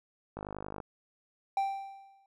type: click train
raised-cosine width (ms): 1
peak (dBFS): -25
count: 23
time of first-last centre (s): 0.37-0.802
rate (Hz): 50.9
type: tone with exponential decay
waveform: triangle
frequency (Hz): 784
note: G5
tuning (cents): 0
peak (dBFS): -23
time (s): 1.57-2.26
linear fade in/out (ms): 2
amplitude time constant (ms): 150
effects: none